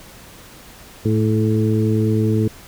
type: harmonic tone with a mistuned harmonic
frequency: 109.6 Hz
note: A2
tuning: 6 cents flat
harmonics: 1 / 2 / 3 / 4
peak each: -17 / -20 / -22 / -23 dBFS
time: 1.05-2.48 s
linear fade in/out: 5 ms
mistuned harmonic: 4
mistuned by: -18 cents
effects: pink hiss -42 dBFS RMS until 2.67 s